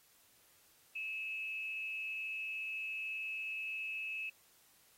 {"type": "tone with frequency modulation", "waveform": "sine", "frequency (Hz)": 2600, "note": "E7", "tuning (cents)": -24, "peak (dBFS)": -38, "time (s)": [0.95, 4.3], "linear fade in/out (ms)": 10, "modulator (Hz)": 222, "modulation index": 0.31, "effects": ["white hiss -67 dBFS RMS until 4.97 s", "AAC 48 kbps"]}